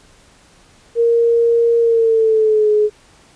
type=tone with pitch glide; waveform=sine; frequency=466.2 to 422.6 Hz; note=A#4 to G#4; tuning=0 to +30 cents; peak=-10 dBFS; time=0.95-2.9 s; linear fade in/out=50 ms; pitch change=-170 cents; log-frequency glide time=1.79-2.71 s; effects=pink hiss -49 dBFS RMS until 3.35 s + resampled to 22050 Hz